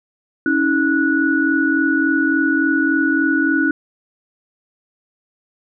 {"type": "tone cluster", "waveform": "sine", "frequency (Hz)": [277.6, 321.1, 1470], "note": ["C#4", "E4", "F#6"], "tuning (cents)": [3, -45, -12], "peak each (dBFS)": -18, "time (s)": [0.46, 3.71], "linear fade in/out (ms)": 2, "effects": []}